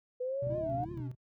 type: exponential sweep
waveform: sine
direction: up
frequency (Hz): 494.3 to 728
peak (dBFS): -32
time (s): 0.2-0.85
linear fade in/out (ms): 10
type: tone with tremolo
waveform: triangle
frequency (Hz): 126.2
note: B2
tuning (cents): +38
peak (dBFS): -34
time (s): 0.42-1.15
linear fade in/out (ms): 5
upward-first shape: square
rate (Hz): 3.6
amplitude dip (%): 75
type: click train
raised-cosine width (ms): 5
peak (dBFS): -31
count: 20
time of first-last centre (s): 0.47-0.998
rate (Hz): 36
type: tone with vibrato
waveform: triangle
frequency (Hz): 310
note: D#4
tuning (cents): -6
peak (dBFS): -39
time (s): 0.49-1.09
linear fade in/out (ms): 20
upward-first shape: triangle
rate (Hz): 2.9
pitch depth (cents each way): 250
effects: high-pass 60 Hz 12 dB/octave